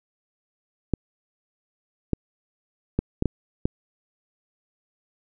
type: clicks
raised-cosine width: 3 ms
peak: -8 dBFS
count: 6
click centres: 0.937 / 2.133 / 2.99 / 3.224 / 3.257 / 3.655 s
effects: none